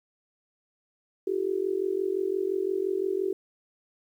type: tone with amplitude modulation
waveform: sine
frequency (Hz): 383.2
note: G4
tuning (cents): -39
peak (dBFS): -21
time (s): 1.27-3.33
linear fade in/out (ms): 5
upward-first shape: sine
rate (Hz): 45.8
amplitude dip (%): 90
effects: 10-bit